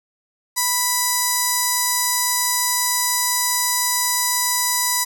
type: tone with notch filter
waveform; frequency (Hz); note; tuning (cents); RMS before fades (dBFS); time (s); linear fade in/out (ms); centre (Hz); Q
5% pulse; 987.8; B5; 0; -20; 0.56-5.05; 20; 2900; 1.2
effects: none